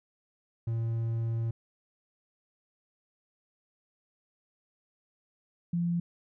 triangle / sine tone pair in turn, 114.5 / 171.96 Hz, A#2 / F3, -31 / -27 cents, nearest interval perfect fifth, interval 704 cents, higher second, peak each -26 dBFS, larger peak neither, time 0.67-1.51 / 5.73-6 s, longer first, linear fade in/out 5 ms, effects none

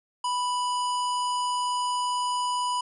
harmonic tone with a mistuned harmonic, 987.8 Hz, B5, in tune, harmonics 1 / 3 / 5 / 7 / 9 / 10, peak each -25 / -35 / -39 / -42 / -44 / -45 dBFS, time 0.24-2.81 s, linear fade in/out 5 ms, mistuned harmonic 10, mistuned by -43 cents, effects none

